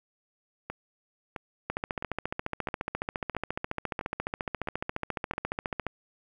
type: two click trains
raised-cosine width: 0.5 ms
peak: -15 / -20 dBFS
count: 61 / 8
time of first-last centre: 1.7-5.867 / 0.7-5.336 s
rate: 14.4 / 1.51 Hz
effects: 9-bit